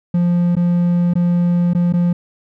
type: tone with dropouts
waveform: triangle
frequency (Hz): 174.61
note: F3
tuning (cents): 0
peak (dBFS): -10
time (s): 0.14-2.13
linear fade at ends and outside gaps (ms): 5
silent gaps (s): 0.554-0.566 / 1.137-1.154 / 1.735-1.748 / 1.926-1.936
effects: none